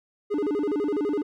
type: tone with vibrato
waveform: triangle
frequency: 349.2 Hz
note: F4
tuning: in tune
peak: -21 dBFS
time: 0.3-1.23 s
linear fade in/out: 20 ms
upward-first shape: square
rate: 12 Hz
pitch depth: 290 cents each way
effects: none